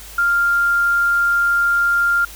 sine tone, 1396.9 Hz, F6, in tune, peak -13 dBFS, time 0.18-2.25 s, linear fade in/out 5 ms, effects added 50 Hz sine -39 dBFS peak until 2.35 s + white hiss -38 dBFS RMS until 2.35 s

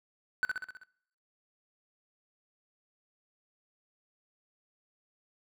triangle tone with echo, 1506 Hz, F#6, 30 cents sharp, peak -22 dBFS, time 0.43-0.45 s, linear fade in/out 0 ms, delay 64 ms, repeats 6, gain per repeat -4 dB, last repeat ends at 0.834 s, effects noise-tail reverb RT60 0.7 s tail -23 dB re dry

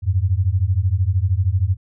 sine beating tone pair, 87.31 / 100.31 Hz, F2 / G2, 0 / +40 cents, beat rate 13 Hz, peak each -18 dBFS, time 0.02-1.77 s, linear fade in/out 50 ms, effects none

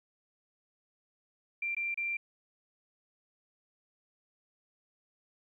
sine tone with dropouts, 2365 Hz, D7, 12 cents sharp, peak -31 dBFS, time 1.62-2.17 s, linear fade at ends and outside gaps 5 ms, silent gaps 1.749-1.766 / 1.944-1.974 s, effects 12-bit

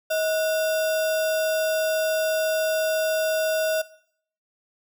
sine tone with sample-and-hold, 634 Hz, D#5, 32 cents sharp, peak -21 dBFS, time 0.1-3.82 s, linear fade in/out 10 ms, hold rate 2100 Hz, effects noise-tail reverb RT60 0.6 s tail -18 dB re dry

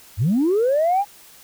sine linear sweep, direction up, 81.1 to 830.6 Hz, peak -14 dBFS, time 0.17-1.05 s, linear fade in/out 50 ms, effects tanh soft clip ceiling -12 dBFS + white hiss -47 dBFS RMS until 1.43 s

